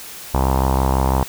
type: tone with low-pass filter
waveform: sawtooth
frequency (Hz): 66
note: C2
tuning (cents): +16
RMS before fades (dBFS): -17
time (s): 0.34-1.23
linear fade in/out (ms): 0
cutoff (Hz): 930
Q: 4.4
effects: white hiss -35 dBFS RMS until 1.28 s

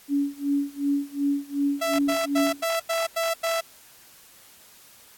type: tone with tremolo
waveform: sine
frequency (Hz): 283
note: C#4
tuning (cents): +36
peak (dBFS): -19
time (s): 0.08-2.64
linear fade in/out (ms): 50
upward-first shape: sine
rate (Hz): 2.7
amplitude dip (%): 95
type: tone bursts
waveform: sawtooth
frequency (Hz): 663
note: E5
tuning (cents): +10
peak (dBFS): -19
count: 7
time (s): 1.81-3.61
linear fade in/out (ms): 10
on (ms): 180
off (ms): 90
effects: white hiss -52 dBFS RMS until 5.17 s + AAC 64 kbps

